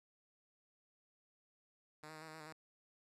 5% pulse tone with pitch steps, 152.7 / 157.5 / 155 / 160.2 / 155.9 / 159.8 / 152.5 / 158.6 Hz, D#3 / D#3 / D#3 / E3 / D#3 / D#3 / D#3 / D#3, -32 / +21 / -6 / -49 / +4 / +47 / -34 / +33 cents, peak -39 dBFS, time 2.03-2.526 s, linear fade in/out 2 ms, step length 62 ms, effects low-pass 11000 Hz 12 dB/octave

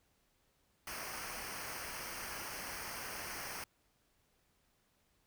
pink noise with comb filter, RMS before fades -44 dBFS, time 0.87-3.64 s, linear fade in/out 2 ms, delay 0.27 ms, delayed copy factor -0.75, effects pink hiss -75 dBFS RMS until 5.26 s

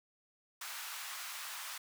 pink high-pass noise, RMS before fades -44 dBFS, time 0.61-1.78 s, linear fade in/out 5 ms, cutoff 990 Hz, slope 24 dB/octave, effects none

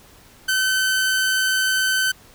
sawtooth tone, 1529 Hz, G6, 44 cents flat, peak -14 dBFS, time 0.48-2.12 s, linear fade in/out 10 ms, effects pink hiss -49 dBFS RMS until 2.34 s

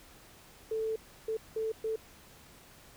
sine tone bursts at uneven times, 441.9 Hz, A4, 7 cents sharp, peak -30 dBFS, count 4, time 0.71-0.96 / 1.28-1.37 / 1.56-1.72 / 1.84-1.96 s, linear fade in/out 5 ms, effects pink hiss -56 dBFS RMS until 2.96 s

